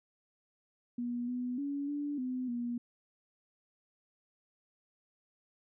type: tone with pitch steps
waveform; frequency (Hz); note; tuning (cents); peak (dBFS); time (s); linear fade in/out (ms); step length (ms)
sine; 241.5 / 247.8 / 282.9 / 290 / 254.1 / 239.8; B3 / B3 / C#4 / D4 / B3 / A#3; -39 / +6 / +35 / -22 / +49 / +49; -33; 0.98-2.78; 5; 300
effects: none